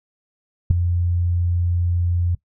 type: tone with ADSR envelope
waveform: sine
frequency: 87.31 Hz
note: F2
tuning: in tune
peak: -6 dBFS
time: 0.7-2.35 s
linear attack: 9 ms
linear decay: 5 ms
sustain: -11 dB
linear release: 5 ms
effects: noise-tail reverb RT60 0.1 s tail -19 dB re dry